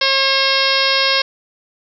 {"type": "harmonic tone", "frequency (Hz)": 540, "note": "C#5", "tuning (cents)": -45, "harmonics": [1, 2, 3, 4, 5, 6, 7, 8, 9, 10], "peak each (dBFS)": [-22, -22, -22, -22, -22, -22, -22, -22, -22, -22], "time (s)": [0.01, 1.22], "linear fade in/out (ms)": 5, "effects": []}